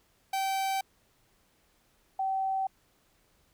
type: tone pair in turn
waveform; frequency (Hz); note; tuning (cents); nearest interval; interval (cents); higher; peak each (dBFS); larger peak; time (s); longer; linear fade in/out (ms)
45% pulse / sine; 774 / 769.1; G5 / G5; -22 / -33; unison; 11; first; -28 / -27; second; 0.33-0.81 / 2.19-2.67; neither; 5
effects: pink hiss -68 dBFS RMS until 3.53 s